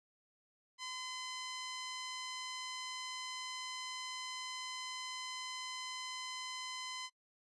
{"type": "tone", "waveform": "10% pulse", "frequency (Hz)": 1022, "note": "C6", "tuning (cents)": -41, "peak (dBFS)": -33, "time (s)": [0.78, 7.1], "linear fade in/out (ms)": 50, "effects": ["noise-tail reverb RT60 0.1 s tail -24 dB re dry", "resampled to 24000 Hz"]}